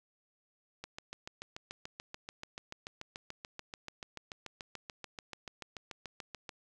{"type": "click train", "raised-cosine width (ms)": 0.2, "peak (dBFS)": -25, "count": 40, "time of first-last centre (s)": [0.84, 6.492], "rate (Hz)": 6.9, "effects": []}